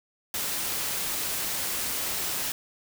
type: noise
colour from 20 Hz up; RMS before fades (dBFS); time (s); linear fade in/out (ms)
white; -30; 0.34-2.52; 2
effects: none